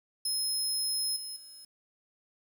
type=tone with level steps; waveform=25% pulse; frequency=5150 Hz; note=E8; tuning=41 cents flat; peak=-24 / -33 / -43 dBFS; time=0.25-1.65 s; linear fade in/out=5 ms; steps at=1.16 / 1.36 s; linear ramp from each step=5 ms; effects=10-bit